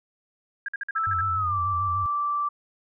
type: tone bursts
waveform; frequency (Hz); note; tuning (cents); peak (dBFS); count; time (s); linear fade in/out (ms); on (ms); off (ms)
sine; 1621; G#6; -42; -27; 8; 0.66-1.209; 2; 24; 51
type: tone with pitch glide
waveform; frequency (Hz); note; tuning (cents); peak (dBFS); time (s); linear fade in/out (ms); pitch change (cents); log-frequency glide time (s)
sine; 1318.5 to 1167.9; E6 to D6; 0 to -10; -23; 0.95-2.49; 10; -210; 1.35-1.55
type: tone with vibrato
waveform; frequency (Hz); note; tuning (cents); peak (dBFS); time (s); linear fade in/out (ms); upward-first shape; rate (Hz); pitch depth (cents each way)
sine; 92.5; F#2; 0; -30; 1.07-2.06; 0; square; 6.8; 100
effects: none